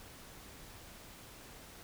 silence, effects pink hiss -53 dBFS RMS until 1.83 s

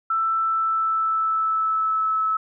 sine tone with pitch glide, 1328 to 1300.7 Hz, E6 to E6, +12 to -24 cents, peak -19 dBFS, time 0.1-2.37 s, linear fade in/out 5 ms, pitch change -36 cents, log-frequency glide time 0.35-2.21 s, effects none

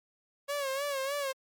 sawtooth tone with vibrato, 554.4 Hz, C#5, in tune, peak -27 dBFS, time 0.48-1.33 s, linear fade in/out 20 ms, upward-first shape sine, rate 3.3 Hz, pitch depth 79 cents each way, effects MP3 96 kbps

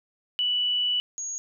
sine tone pair in turn, 2960 / 6632 Hz, F#7 / G#8, 0 / -3 cents, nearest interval octave + major second, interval 1397 cents, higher second, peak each -22 / -30 dBFS, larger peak first, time 0.39-1 / 1.18-1.38 s, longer first, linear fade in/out 0 ms, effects none

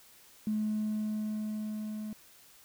triangle tone with level ramp, 214 Hz, A3, 48 cents flat, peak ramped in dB -24 to -34 dBFS, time 0.47-2.13 s, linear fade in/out 2 ms, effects tanh soft clip ceiling -26 dBFS + white hiss -58 dBFS RMS until 2.64 s

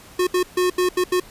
square tone bursts at uneven times, 362.6 Hz, F#4, 35 cents flat, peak -17 dBFS, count 6, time 0.19-0.27 / 0.34-0.43 / 0.57-0.7 / 0.78-0.89 / 0.97-1.04 / 1.12-1.2 s, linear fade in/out 5 ms, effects pink hiss -45 dBFS RMS until 1.3 s + resampled to 32000 Hz

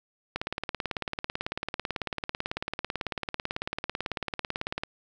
click train, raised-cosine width 0.3 ms, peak -14 dBFS, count 82, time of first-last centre 0.36-4.835 s, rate 18.1 Hz, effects none

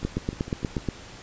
two click trains, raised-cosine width 3 ms, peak -23 / -12 dBFS, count 6 / 8, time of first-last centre 0.03-0.781 / 0.05-0.887 s, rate 6.66 / 8.36 Hz, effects pink hiss -44 dBFS RMS until 1.22 s + resampled to 16000 Hz

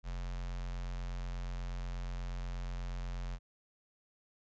square tone with notch filter, 44.15 Hz, F1, 20 cents sharp, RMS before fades -39 dBFS, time 0.03-3.39 s, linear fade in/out 50 ms, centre 330 Hz, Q 0.98, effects resampled to 16000 Hz

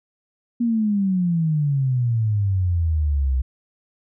sine exponential sweep, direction down, 240.5 to 62.9 Hz, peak -17 dBFS, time 0.6-3.42 s, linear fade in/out 10 ms, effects none

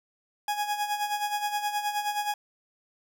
40% pulse tone with tremolo, 830.6 Hz, G#5, in tune, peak -24 dBFS, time 0.48-2.34 s, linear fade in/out 2 ms, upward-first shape sine, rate 9.5 Hz, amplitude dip 65%, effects none

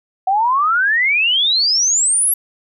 sine exponential sweep, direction up, 740 to 11570 Hz, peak -12 dBFS, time 0.27-2.34 s, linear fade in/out 5 ms, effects none

